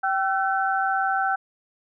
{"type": "tone cluster", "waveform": "sine", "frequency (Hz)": [776, 1343, 1520], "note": ["G5", "E6", "F#6"], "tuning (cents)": [-18, 32, 46], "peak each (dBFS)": [-23, -27, -26], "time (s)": [0.03, 1.36], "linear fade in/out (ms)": 10, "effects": []}